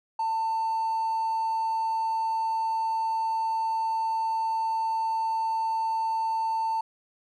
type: tone with hard clipping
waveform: triangle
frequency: 895 Hz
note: A5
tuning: 29 cents sharp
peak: -25 dBFS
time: 0.19-6.81 s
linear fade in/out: 5 ms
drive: 4 dB
effects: none